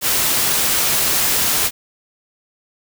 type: noise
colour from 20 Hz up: white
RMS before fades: -17 dBFS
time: 0.01-1.71 s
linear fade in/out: 50 ms
effects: none